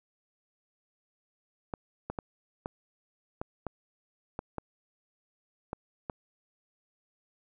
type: clicks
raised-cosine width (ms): 1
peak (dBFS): -20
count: 10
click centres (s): 1.738 / 2.1 / 2.188 / 2.659 / 3.415 / 3.667 / 4.391 / 4.583 / 5.731 / 6.098
effects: none